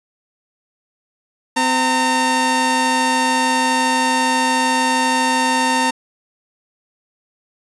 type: tone pair together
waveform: sawtooth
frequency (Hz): 256.5 / 914.1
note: C4 / A#5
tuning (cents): -34 / -34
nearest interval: octave + minor seventh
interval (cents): 2200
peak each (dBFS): -16 / -12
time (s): 1.56-5.91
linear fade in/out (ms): 10
effects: resampled to 24000 Hz